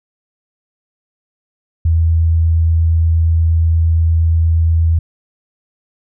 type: tone with vibrato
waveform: sine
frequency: 82 Hz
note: E2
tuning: 9 cents flat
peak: -9 dBFS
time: 1.85-4.99 s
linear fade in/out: 5 ms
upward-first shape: triangle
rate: 8.5 Hz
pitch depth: 8 cents each way
effects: none